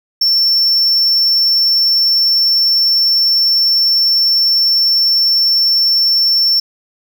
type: tone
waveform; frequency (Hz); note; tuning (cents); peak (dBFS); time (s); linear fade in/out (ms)
triangle; 5410; E8; +44; -8; 0.21-6.6; 5
effects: none